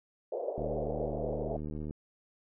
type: band-pass noise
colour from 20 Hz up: white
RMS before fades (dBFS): -36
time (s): 0.32-1.57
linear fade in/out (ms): 5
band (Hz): 400 to 650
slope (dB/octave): 48
type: click train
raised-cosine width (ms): 3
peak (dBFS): -27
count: 102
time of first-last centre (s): 0.58-1.909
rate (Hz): 76
effects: none